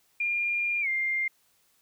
sine tone with pitch glide, 2406 to 2107 Hz, D7 to C7, +41 to +12 cents, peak -25 dBFS, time 0.2-1.28 s, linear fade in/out 5 ms, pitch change -229 cents, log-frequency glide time 0.81-0.88 s, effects white hiss -67 dBFS RMS until 1.81 s

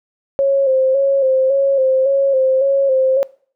sine tone with vibrato, 537 Hz, C5, 45 cents sharp, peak -11 dBFS, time 0.39-3.23 s, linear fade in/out 0 ms, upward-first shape square, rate 1.8 Hz, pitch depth 40 cents each way, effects noise-tail reverb RT60 0.5 s tail -23 dB re dry

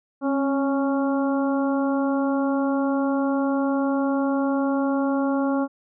harmonic tone with a mistuned harmonic, 277.2 Hz, C#4, in tune, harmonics 1 / 2 / 3 / 4 / 5, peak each -21 / -27 / -31 / -33 / -35 dBFS, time 0.21-5.68 s, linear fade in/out 50 ms, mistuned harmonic 1, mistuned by -33 cents, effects none

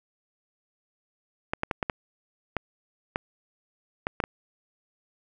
clicks, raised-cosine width 0.5 ms, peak -11 dBFS, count 10, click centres 1.535 / 1.634 / 1.712 / 1.828 / 1.898 / 2.567 / 3.159 / 4.069 / 4.202 / 4.239 s, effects none

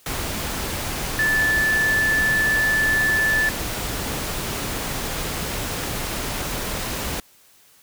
sine tone in noise, 1747 Hz, A6, 13 cents flat, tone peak -17 dBFS, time 1.19-3.49 s, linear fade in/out 2 ms, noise pink, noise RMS -27 dBFS, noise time 0.06-7.2 s, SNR +7 dB, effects white hiss -54 dBFS RMS until 7.82 s

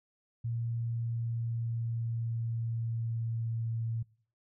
sine tone with pitch glide, 116.54 to 114.21 Hz, A#2 to A#2, 0 to -35 cents, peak -31 dBFS, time 0.44-4.03 s, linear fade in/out 10 ms, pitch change -35 cents, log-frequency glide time 0.73-3.77 s, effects noise-tail reverb RT60 0.5 s tail -23 dB re dry

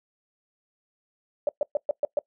sine tone bursts, 583 Hz, D5, 13 cents flat, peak -20 dBFS, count 6, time 1.47-2.19 s, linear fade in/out 2 ms, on 20 ms, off 120 ms, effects noise-tail reverb RT60 0.1 s tail -22 dB re dry

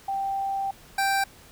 sine / 25% pulse tone pair in turn, 784 / 784 Hz, G5 / G5, 0 / 0 cents, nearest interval unison, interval 0 cents, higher neither, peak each -25 / -18 dBFS, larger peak second, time 0.08-0.71 / 0.98-1.24 s, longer first, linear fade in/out 5 ms, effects pink hiss -51 dBFS RMS until 1.51 s

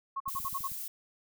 sine tone bursts, 1089 Hz, C#6, 31 cents flat, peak -31 dBFS, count 6, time 0.16-0.678 s, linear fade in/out 10 ms, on 43 ms, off 52 ms
clicks, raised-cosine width 5 ms, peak -38 dBFS, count 7, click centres 0.279 / 0.35 / 0.402 / 0.448 / 0.529 / 0.607 / 0.718 s
violet noise, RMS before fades -39 dBFS, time 0.28-0.88 s, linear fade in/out 5 ms
effects none

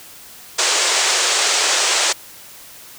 white band-pass noise, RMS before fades -17 dBFS, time 0.58-2.13 s, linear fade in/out 10 ms, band 360 to 8100 Hz, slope 48 dB/octave, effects white hiss -40 dBFS RMS until 2.98 s

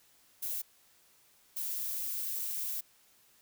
violet noise bursts at uneven times, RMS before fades -36 dBFS, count 2, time 0.42-0.62 / 1.56-2.81 s, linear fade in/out 10 ms, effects white hiss -65 dBFS RMS until 3.41 s

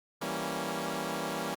10% pulse chord, E diminished seventh, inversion none, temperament equal, 164.81 / 196 / 233.1 / 277.2 Hz, E3 / G3 / Bb3 / Db4, 0 / 0 / 0 / 0 cents, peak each -30 dBFS, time 0.21-1.55 s, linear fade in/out 10 ms, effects Opus 48 kbps

